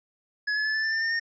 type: tone with pitch steps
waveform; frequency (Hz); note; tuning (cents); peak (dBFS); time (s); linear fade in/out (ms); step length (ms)
square; 1692 / 1711.7 / 1731.5 / 1751.7 / 1772 / 1792.6 / 1813.4 / 1834.5; G#6 / A6 / A6 / A6 / A6 / A6 / A#6 / A#6; +32 / -48 / -28 / -8 / +12 / +32 / -48 / -28; -25; 0.47-1.198; 10; 91
effects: resampled to 16000 Hz